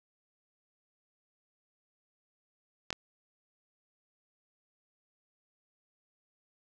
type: clicks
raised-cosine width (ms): 0.2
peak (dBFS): -16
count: 2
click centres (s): 2.905 / 2.928
effects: none